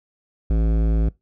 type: tone with hard clipping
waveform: sine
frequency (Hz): 54.8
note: A1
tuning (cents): -6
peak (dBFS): -18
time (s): 0.5-1.09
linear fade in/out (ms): 5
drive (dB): 15
effects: noise-tail reverb RT60 0.2 s tail -22 dB re dry